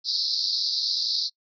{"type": "band-pass noise", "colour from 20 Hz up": "pink", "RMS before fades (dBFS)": -26, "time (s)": [0.04, 1.3], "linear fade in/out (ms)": 50, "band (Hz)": [4000, 5200], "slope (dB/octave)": 96, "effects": ["noise-tail reverb RT60 0.1 s tail -26 dB re dry"]}